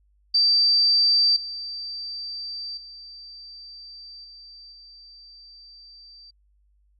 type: tone with level steps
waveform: sine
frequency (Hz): 4662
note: D8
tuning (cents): -14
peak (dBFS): -15 / -30 / -39 / -42 / -44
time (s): 0.34-6.31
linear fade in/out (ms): 10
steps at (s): 1.36 / 2.77 / 4.24 / 4.72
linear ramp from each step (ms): 5
effects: added 50 Hz sine -59 dBFS peak until 6.99 s + MP3 32 kbps